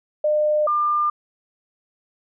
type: tone pair in turn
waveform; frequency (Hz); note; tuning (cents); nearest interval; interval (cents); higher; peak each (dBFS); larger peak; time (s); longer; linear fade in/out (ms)
sine; 604 / 1199.3; D5 / D6; +48 / +36; octave; 1188; second; -16 / -17; first; 0.24-0.67 / 0.67-1.1; neither; 5
effects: none